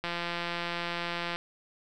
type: click train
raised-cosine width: 0.3 ms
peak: -17 dBFS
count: 228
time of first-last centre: 0.04-1.36 s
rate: 172 Hz
effects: none